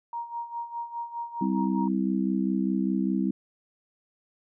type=tone with tremolo; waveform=sine; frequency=939 Hz; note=A#5; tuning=12 cents sharp; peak=-29 dBFS; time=0.13-1.88 s; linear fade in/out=2 ms; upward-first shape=sine; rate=4.9 Hz; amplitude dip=75%
type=harmonic tone; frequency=65 Hz; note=C2; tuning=11 cents flat; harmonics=3 / 4 / 5; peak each=-26 / -28 / -30 dBFS; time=1.41-3.31 s; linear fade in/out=5 ms
effects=none